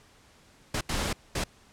pink noise bursts at uneven times, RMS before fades -29 dBFS, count 3, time 0.74-0.81 / 0.89-1.13 / 1.35-1.44 s, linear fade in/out 5 ms, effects pink hiss -58 dBFS RMS until 1.72 s + low-pass 9000 Hz 12 dB/octave

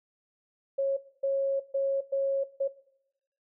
sine tone bursts at uneven times, 547 Hz, C#5, 23 cents flat, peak -24 dBFS, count 5, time 0.78-0.97 / 1.23-1.6 / 1.74-2.01 / 2.12-2.44 / 2.6-2.68 s, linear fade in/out 10 ms, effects noise-tail reverb RT60 0.8 s tail -19 dB re dry

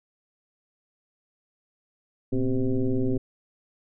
sine tone with frequency modulation, 135.7 Hz, C#3, 36 cents flat, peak -21 dBFS, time 2.32-3.18 s, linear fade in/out 10 ms, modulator 126 Hz, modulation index 2.2, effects none

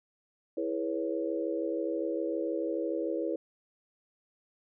sine chord, C# minor seventh, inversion first, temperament equal with one note detuned, 329.6 / 415.3 / 487.6 / 554.4 Hz, E4 / G#4 / B4 / C#5, 0 / 0 / -22 / 0 cents, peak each -33 / -37 / -35 / -36 dBFS, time 0.57-3.36 s, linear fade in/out 5 ms, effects none

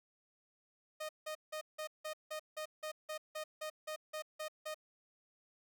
sawtooth tone bursts, 618 Hz, D#5, 12 cents flat, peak -36 dBFS, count 15, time 1-4.745 s, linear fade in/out 10 ms, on 91 ms, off 170 ms, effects none

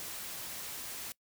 white noise, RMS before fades -42 dBFS, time 0-1.12 s, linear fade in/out 0 ms, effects noise-tail reverb RT60 0.1 s tail -22 dB re dry

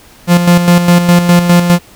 45% pulse tone with tremolo, 174.61 Hz, F3, in tune, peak -3 dBFS, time 0.27-1.79 s, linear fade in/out 50 ms, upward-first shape square, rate 4.9 Hz, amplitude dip 55%, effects pink hiss -40 dBFS RMS until 1.95 s

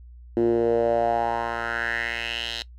10% pulse tone with band-pass filter sweep, 116.54 Hz, A#2, in tune, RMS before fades -24 dBFS, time 0.37-2.62 s, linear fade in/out 0 ms, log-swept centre 320 to 3800 Hz, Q 4, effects noise-tail reverb RT60 0.1 s tail -19 dB re dry + added 60 Hz sine -42 dBFS peak until 2.78 s

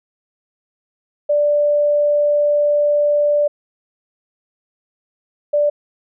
sine tone bursts at uneven times, 587.3 Hz, D5, in tune, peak -12 dBFS, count 2, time 1.29-3.48 / 5.53-5.7 s, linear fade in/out 10 ms, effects none

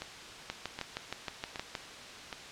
two click trains, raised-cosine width 0.2 ms, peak -20 / -17 dBFS, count 4 / 9, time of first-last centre 0.02-2.328 / 0.5-1.752 s, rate 1.3 / 6.39 Hz, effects white hiss -46 dBFS RMS until 2.51 s + low-pass 5000 Hz 12 dB/octave

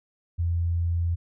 sine tone, 85.2 Hz, F2, 42 cents flat, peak -22 dBFS, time 0.38-1.16 s, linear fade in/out 20 ms, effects none

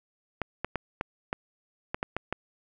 clicks, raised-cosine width 0.5 ms, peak -14 dBFS, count 9, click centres 0.417 / 0.646 / 0.757 / 1.011 / 1.329 / 1.945 / 2.029 / 2.166 / 2.326 s, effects none

